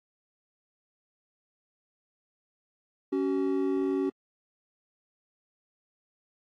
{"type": "tone pair together", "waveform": "triangle", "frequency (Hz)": [278.2, 379.3], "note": ["C#4", "F#4"], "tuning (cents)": [6, 43], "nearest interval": "perfect fourth", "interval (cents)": 537, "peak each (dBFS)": -26, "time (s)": [3.12, 4.1], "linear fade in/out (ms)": 10, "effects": ["AAC 64 kbps"]}